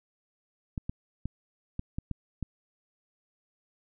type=clicks; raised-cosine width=5 ms; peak=-20 dBFS; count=7; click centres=0.778 / 0.895 / 1.256 / 1.794 / 1.985 / 2.113 / 2.427 s; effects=none